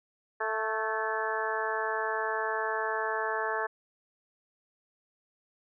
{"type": "harmonic tone with a mistuned harmonic", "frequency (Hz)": 220, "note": "A3", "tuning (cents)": 0, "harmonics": [2, 3, 4, 5, 6, 7, 8], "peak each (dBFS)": [-35, -37, -35, -36, -39, -38, -35], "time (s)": [0.4, 3.67], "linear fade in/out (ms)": 10, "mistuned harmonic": 8, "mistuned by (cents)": -30, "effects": []}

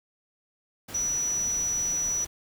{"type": "tone in noise", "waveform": "sine", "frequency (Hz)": 5890, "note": "F#8", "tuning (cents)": -9, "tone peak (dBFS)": -25, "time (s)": [0.94, 2.25], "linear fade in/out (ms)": 10, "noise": "pink", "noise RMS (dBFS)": -41, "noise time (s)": [0.88, 2.27], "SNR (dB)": 13, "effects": []}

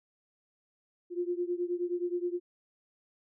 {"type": "beating tone pair", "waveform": "sine", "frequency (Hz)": [349.2, 358.7], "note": ["F4", "F4"], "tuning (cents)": [0, 46], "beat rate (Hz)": 9.5, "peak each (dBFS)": [-32, -34], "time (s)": [1.1, 2.4], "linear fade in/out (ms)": 50, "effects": []}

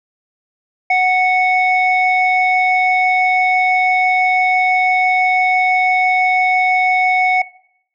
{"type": "tone pair together", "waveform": "sine", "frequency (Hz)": [740, 2214], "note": ["F#5", "C#7"], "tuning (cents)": [0, -3], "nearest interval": "octave + perfect fifth", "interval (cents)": 1897, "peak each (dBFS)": -12, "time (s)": [0.9, 7.42], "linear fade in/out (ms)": 5, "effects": ["noise-tail reverb RT60 0.7 s tail -20 dB re dry", "tanh soft clip ceiling -6 dBFS"]}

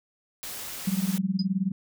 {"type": "noise", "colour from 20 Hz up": "white", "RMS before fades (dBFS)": -37, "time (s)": [0.43, 1.18], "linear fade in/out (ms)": 0}
{"type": "tone with tremolo", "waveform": "sine", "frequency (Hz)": 190.4, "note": "F#3", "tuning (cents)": 50, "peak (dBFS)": -20, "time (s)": [0.87, 1.72], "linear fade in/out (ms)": 5, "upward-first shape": "sine", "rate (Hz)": 19, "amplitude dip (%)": 90}
{"type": "tone with exponential decay", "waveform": "sine", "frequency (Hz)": 4978, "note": "D#8", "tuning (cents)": 0, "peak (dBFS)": -28, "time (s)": [1.39, 1.46], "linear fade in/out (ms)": 5, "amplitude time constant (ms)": 15}
{"effects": []}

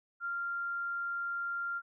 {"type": "tone", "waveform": "sine", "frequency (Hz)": 1390, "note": "F6", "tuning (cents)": -9, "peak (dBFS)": -33, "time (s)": [0.2, 1.82], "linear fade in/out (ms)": 50, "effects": []}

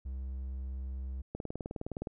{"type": "tone", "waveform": "triangle", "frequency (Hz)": 65.41, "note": "C2", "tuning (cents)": 0, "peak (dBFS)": -34, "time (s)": [0.05, 1.22], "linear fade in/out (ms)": 10}
{"type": "click train", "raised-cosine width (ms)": 2, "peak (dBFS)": -24, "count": 15, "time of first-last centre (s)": [1.35, 2.072], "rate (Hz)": 19.4}
{"effects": []}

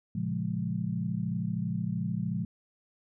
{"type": "chord", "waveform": "sine", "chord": "Bb minor seventh", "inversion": "none", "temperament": "equal with one note detuned", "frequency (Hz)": [115.54, 138.59, 174.61, 207.7], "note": ["Bb2", "Db3", "F3", "Ab3"], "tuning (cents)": [-15, 0, 0, 0], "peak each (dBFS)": [-35, -37, -32, -35], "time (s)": [0.15, 2.45], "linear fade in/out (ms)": 5, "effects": []}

